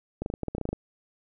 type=clicks; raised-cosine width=2 ms; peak=-17 dBFS; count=12; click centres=0.22 / 0.261 / 0.301 / 0.339 / 0.433 / 0.483 / 0.55 / 0.582 / 0.613 / 0.654 / 0.69 / 0.73 s; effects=none